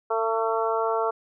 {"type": "harmonic tone", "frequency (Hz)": 224.7, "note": "A3", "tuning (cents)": 37, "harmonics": [2, 3, 4, 5, 6], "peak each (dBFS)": [-26, -28, -29, -30, -31], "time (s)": [0.1, 1.11], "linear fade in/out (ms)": 10, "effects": []}